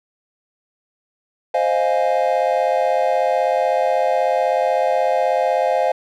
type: chord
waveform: triangle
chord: F minor seventh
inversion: second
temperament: equal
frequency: 523.3 / 622.3 / 698.5 / 830.6 Hz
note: C5 / Eb5 / F5 / Ab5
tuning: 0 / 0 / 0 / 0 cents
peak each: -18 / -19 / -18 / -21 dBFS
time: 1.54-5.92 s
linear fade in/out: 5 ms
effects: none